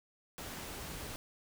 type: noise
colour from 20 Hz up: pink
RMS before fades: -44 dBFS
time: 0.38-1.16 s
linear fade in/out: 0 ms
effects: none